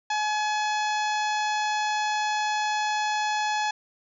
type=harmonic tone; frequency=848 Hz; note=G#5; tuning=36 cents sharp; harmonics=1 / 2 / 3 / 4 / 5 / 6 / 7 / 8; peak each=-25 / -31 / -35 / -37 / -39 / -41 / -42 / -43 dBFS; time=0.1-3.71 s; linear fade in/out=5 ms; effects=none